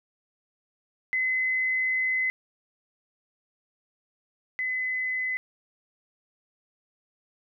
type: tone pair in turn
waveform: sine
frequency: 2036 / 2023 Hz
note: C7 / B6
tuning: -48 / +41 cents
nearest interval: unison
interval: 11 cents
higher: first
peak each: -23 / -26 dBFS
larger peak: first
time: 1.13-2.3 / 4.59-5.37 s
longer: first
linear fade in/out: 0 ms
effects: none